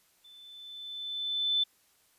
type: tone with level ramp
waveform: sine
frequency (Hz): 3520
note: A7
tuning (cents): 0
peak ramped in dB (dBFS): -52 to -23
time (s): 0.24-1.64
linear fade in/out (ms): 10
effects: white hiss -67 dBFS RMS until 2.18 s + resampled to 32000 Hz

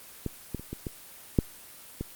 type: clicks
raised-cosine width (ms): 3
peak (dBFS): -17 / -18 / -27 / -22 / -19 / -7 / -18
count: 7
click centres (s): 0.263 / 0.547 / 0.596 / 0.73 / 0.868 / 1.388 / 2.01
effects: white hiss -48 dBFS RMS until 2.15 s + Opus 24 kbps

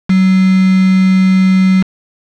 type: tone with quantisation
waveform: sine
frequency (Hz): 188.3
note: F#3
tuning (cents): +31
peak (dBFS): -6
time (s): 0.09-1.83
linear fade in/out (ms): 10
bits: 3
effects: low-pass 4000 Hz 12 dB/octave

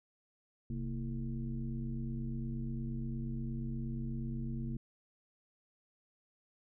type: tone with frequency modulation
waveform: sine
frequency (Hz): 131.6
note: C3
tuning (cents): +10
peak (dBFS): -35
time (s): 0.7-4.77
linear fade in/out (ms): 2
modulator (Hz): 97.2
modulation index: 1.3
effects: none

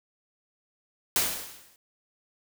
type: noise with exponential decay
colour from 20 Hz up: white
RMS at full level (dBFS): -22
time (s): 1.16-1.76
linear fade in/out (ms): 1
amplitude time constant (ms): 130
effects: none

